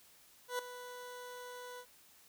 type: tone with ADSR envelope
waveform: 20% pulse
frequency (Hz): 493.9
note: B4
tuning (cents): 0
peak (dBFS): -28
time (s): 0.48-1.86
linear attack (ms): 110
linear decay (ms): 3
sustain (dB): -13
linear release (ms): 72
effects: white hiss -63 dBFS RMS until 2.28 s